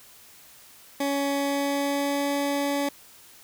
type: tone with pitch glide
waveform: 20% pulse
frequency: 280.2 to 283.3 Hz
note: C#4 to C#4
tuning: +19 to +38 cents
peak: -19 dBFS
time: 1-2.89 s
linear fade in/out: 5 ms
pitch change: +19 cents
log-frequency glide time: 1.29-2.29 s
effects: white hiss -51 dBFS RMS until 3.43 s